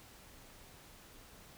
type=silence; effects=pink hiss -57 dBFS RMS until 1.57 s

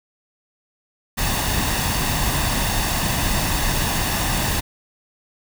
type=noise with comb filter; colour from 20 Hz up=pink; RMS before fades=-21 dBFS; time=1.17-4.61 s; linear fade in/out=20 ms; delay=1.1 ms; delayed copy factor=+0.5; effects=none

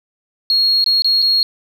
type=tone with dropouts; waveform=sine; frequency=4294 Hz; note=C8; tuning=44 cents sharp; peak=-10 dBFS; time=0.5-1.43 s; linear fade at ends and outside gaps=1 ms; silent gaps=0.842-0.862 / 1.021-1.045 / 1.22-1.224 s; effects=tanh soft clip ceiling -6 dBFS + 8-bit

